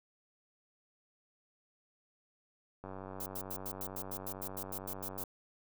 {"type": "click train", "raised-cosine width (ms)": 1, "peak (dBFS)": -31, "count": 230, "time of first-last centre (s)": [2.84, 5.238], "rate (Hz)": 95.5}
{"type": "noise bursts", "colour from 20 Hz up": "violet", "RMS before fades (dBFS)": -41, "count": 14, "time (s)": [3.2, 5.238], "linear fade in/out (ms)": 5, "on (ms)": 62, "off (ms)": 90}
{"effects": []}